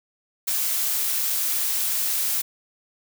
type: noise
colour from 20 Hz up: blue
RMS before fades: -24 dBFS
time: 0.47-2.42 s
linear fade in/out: 10 ms
effects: none